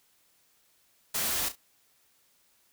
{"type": "noise with echo", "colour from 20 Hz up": "white", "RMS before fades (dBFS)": -30, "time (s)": [1.14, 1.49], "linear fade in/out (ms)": 10, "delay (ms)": 34, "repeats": 2, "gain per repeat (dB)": -11, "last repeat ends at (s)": 1.558, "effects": ["white hiss -67 dBFS RMS until 2.72 s"]}